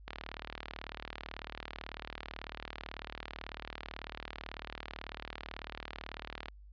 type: click train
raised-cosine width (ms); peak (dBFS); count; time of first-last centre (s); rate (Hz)
0.3; -24; 245; 0.08-6.484; 38.1
effects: added 50 Hz sine -51 dBFS peak until 6.72 s + resampled to 11025 Hz